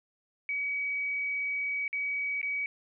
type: tone with dropouts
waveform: sine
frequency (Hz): 2269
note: C#7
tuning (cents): +40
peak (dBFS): -29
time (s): 0.49-2.66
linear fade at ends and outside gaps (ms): 1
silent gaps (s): 1.879-1.929 / 2.415-2.429
effects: none